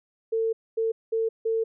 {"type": "tone bursts at uneven times", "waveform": "sine", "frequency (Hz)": 449.9, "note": "A4", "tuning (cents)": 39, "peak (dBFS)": -22, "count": 4, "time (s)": [[0.32, 0.53], [0.77, 0.92], [1.12, 1.29], [1.45, 1.64]], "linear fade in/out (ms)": 10, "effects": []}